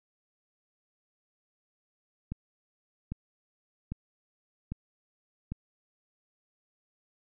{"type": "click train", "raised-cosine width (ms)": 5, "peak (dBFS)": -22, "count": 5, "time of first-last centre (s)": [2.32, 5.52], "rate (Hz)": 1.25, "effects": []}